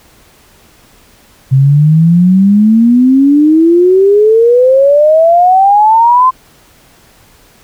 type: exponential sweep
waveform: sine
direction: up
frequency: 130.81 to 1046 Hz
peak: -3 dBFS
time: 1.51-6.31 s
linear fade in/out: 20 ms
effects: pink hiss -44 dBFS RMS until 7.63 s